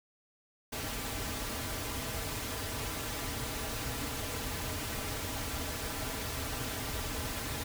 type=noise with comb filter; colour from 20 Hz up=pink; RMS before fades=-37 dBFS; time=0.72-7.64 s; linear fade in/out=10 ms; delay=5.5 ms; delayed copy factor=-0.65; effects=none